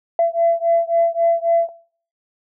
sine beating tone pair, 672 / 675.7 Hz, E5 / E5, +33 / +43 cents, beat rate 3.7 Hz, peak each -17 dBFS, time 0.19-1.69 s, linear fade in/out 2 ms, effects noise-tail reverb RT60 0.5 s tail -19 dB re dry + tanh soft clip ceiling -7 dBFS

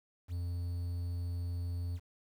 triangle tone with quantisation, 87.31 Hz, F2, in tune, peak -32 dBFS, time 0.28-2 s, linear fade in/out 50 ms, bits 10, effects none

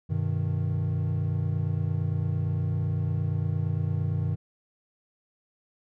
triangle chord, G augmented, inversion none, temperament equal with one note detuned, 98 / 126.5 / 155.56 Hz, G2 / B2 / D#3, 0 / +42 / 0 cents, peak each -26 / -29 / -27 dBFS, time 0.09-4.36 s, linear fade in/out 20 ms, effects none

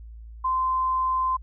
sine tone, 1036 Hz, C6, 17 cents flat, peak -21 dBFS, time 0.44-1.37 s, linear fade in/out 10 ms, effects added 56 Hz sine -39 dBFS peak until 1.42 s

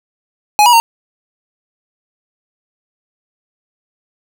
square tone with pitch steps, 837 / 966 / 921 Hz, G#5 / B5 / A#5, +13 / -39 / -21 cents, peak -6 dBFS, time 0.59-0.8 s, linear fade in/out 0 ms, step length 70 ms, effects none

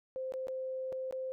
sine tone with dropouts, 521 Hz, C5, 7 cents flat, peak -35 dBFS, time 0.16-1.32 s, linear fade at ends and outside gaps 0 ms, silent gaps 0.322-0.338 / 0.471-0.483 / 0.923-0.927 / 1.11-1.125 s, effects none

